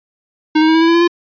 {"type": "tone with pitch steps", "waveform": "square", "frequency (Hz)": [310, 314.9, 319.8, 324.8, 330, 335.1, 340.4, 345.8], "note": ["D#4", "D#4", "D#4", "E4", "E4", "E4", "F4", "F4"], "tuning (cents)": [-6, 21, 48, -26, 2, 29, -44, -17], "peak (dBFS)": -9, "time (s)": [0.55, 1.078], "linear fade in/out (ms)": 10, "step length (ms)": 66, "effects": ["resampled to 11025 Hz"]}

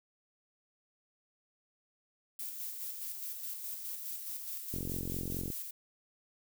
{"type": "noise with tremolo", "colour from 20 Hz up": "violet", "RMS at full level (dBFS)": -40, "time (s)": [2.39, 5.71], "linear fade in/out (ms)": 5, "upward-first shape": "square", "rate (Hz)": 4.8, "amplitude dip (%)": 35}
{"type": "click train", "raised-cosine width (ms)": 3, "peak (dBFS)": -26, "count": 35, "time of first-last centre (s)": [4.74, 5.502], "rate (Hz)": 44.6}
{"effects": []}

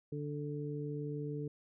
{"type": "harmonic tone", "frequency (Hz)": 146.83, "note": "D3", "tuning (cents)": 0, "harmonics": [1, 2, 3], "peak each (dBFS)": [-39, -43, -42], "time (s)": [0.12, 1.48], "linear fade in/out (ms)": 5, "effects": []}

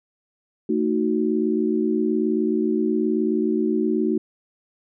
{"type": "chord", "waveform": "sine", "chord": "D# diminished", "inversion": "second", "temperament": "equal with one note detuned", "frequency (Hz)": [223.6, 311.1, 370], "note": ["A3", "D#4", "F#4"], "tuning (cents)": [28, 0, 0], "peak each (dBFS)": -23, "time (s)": [0.69, 4.18], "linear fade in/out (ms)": 5, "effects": []}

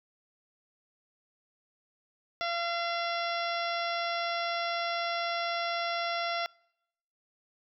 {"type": "harmonic tone", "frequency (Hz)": 684, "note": "F5", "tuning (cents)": -36, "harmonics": [1, 2, 3, 4, 5, 6, 7, 8], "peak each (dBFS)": [-33, -35, -37, -42, -40, -45, -45, -44], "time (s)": [2.41, 6.46], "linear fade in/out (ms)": 0, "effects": ["noise-tail reverb RT60 0.8 s tail -26 dB re dry"]}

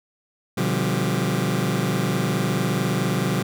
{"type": "chord", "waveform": "sawtooth", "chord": "G dominant seventh", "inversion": "first", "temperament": "just", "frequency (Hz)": [122.5, 147, 176.4, 196], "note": ["B2", "D3", "F3", "G3"], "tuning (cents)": [-14, 2, 18, 0], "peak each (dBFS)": -22, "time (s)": [0.57, 3.43], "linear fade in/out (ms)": 10, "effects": []}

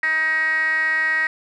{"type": "tone with band-pass filter", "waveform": "10% pulse", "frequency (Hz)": 315.8, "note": "D#4", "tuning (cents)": 26, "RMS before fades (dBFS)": -20, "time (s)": [0.03, 1.27], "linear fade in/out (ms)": 2, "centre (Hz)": 1900, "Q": 9.9, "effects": []}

